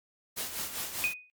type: noise with tremolo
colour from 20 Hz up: white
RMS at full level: -34 dBFS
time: 0.36-1.14 s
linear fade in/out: 20 ms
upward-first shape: sine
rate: 5 Hz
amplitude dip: 60%
type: tone with exponential decay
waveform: sine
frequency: 2489 Hz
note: D#7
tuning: in tune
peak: -23 dBFS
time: 1.04-1.3 s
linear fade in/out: 0 ms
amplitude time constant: 56 ms
effects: Opus 48 kbps